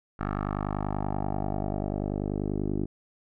10% pulse tone with low-pass filter sweep, 50.3 Hz, G1, 45 cents sharp, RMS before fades -30 dBFS, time 0.19-2.86 s, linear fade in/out 10 ms, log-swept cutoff 1400 to 360 Hz, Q 2.9, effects none

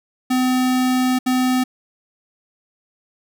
square tone bursts at uneven times, 254.8 Hz, C4, 46 cents flat, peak -16 dBFS, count 2, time 0.3-1.19 / 1.26-1.64 s, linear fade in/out 10 ms, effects none

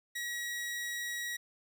sawtooth tone, 1912 Hz, A#6, 43 cents sharp, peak -32 dBFS, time 0.15-1.37 s, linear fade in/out 10 ms, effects none

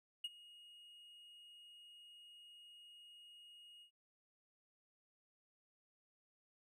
triangle tone with ADSR envelope, 2873 Hz, F7, 48 cents sharp, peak -36 dBFS, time 0.24-3.91 s, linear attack 6 ms, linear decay 34 ms, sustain -20 dB, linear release 93 ms, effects none

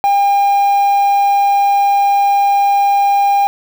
triangle tone with quantisation, 802 Hz, G5, 39 cents sharp, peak -7 dBFS, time 0.04-3.47 s, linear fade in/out 0 ms, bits 5, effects none

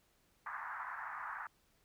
pink band-pass noise, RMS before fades -44 dBFS, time 0.46-1.47 s, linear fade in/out 2 ms, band 860 to 1800 Hz, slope 48 dB/octave, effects pink hiss -73 dBFS RMS until 1.84 s

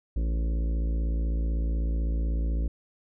harmonic tone with a mistuned harmonic, 56 Hz, A1, 31 cents sharp, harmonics 1 / 3 / 4 / 5 / 6 / 7 / 8 / 9 / 10, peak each -24 / -39 / -45 / -41 / -46 / -52 / -53 / -51 / -52 dBFS, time 0.16-2.68 s, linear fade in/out 5 ms, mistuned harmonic 7, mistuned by +79 cents, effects none

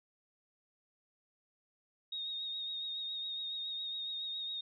sine tone with vibrato, 3729 Hz, A#7, in tune, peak -37 dBFS, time 2.12-4.61 s, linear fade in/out 5 ms, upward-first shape triangle, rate 7.2 Hz, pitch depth 34 cents each way, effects none

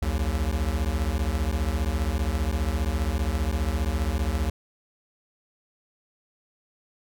square beating tone pair, 63 / 78 Hz, B1 / D#2, +35 / +5 cents, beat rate 15 Hz, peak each -27 dBFS, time 0.02-4.5 s, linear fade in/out 5 ms, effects none

